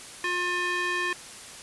square tone with band-pass filter, 356.3 Hz, F4, 35 cents sharp, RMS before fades -28 dBFS, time 0.24-1.13 s, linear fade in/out 2 ms, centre 2000 Hz, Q 1.8, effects white hiss -43 dBFS RMS until 1.62 s + resampled to 24000 Hz

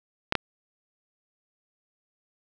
clicks, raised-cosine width 0.3 ms, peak -6 dBFS, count 2, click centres 0.324 / 0.353 s, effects none

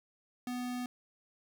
square tone, 247.6 Hz, B3, 5 cents sharp, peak -36 dBFS, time 0.47-0.86 s, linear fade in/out 2 ms, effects 11-bit

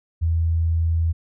sine tone, 82.41 Hz, E2, in tune, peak -17 dBFS, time 0.21-1.13 s, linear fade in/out 20 ms, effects none

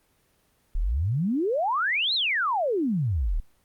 sine exponential two-way sweep, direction up then down, 32.7 to 4289 to 32.7 Hz, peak -22 dBFS, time 0.75-3.4 s, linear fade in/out 0 ms, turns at 2.14 s, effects pink hiss -66 dBFS RMS until 3.64 s + Opus 24 kbps

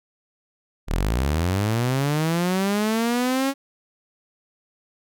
sawtooth linear sweep, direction up, 34.27 to 277.2 Hz, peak -16 dBFS, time 0.87-3.54 s, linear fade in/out 50 ms, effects none

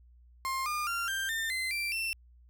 35% pulse tone with pitch steps, 1060 / 1210.6 / 1382.6 / 1579.1 / 1803.4 / 2060 / 2352 / 2687 Hz, C6 / D#6 / F6 / G6 / A6 / C7 / D7 / E7, +22 / -48 / -18 / +12 / +42 / -28 / +2 / +33 cents, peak -29 dBFS, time 0.45-2.13 s, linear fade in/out 0 ms, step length 210 ms, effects added 60 Hz sine -55 dBFS peak until 2.49 s

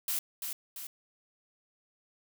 blue noise with echo, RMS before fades -32 dBFS, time 0.08-0.19 s, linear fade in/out 2 ms, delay 340 ms, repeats 2, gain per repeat -5 dB, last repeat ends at 0.87 s, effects none

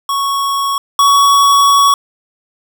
square tone pair in turn, 1108.7 / 1122.2 Hz, C#6 / C#6, 0 / +21 cents, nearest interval unison, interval 21 cents, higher second, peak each -14 / -7 dBFS, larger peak second, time 0.09-0.78 / 0.99-1.94 s, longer second, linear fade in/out 2 ms, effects none

